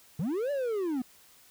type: linear two-way sweep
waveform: triangle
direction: up then down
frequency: 134.4 to 587.3 to 239.2 Hz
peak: -26 dBFS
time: 0.19-1.02 s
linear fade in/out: 5 ms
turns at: 0.51 s
effects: white hiss -58 dBFS RMS until 1.5 s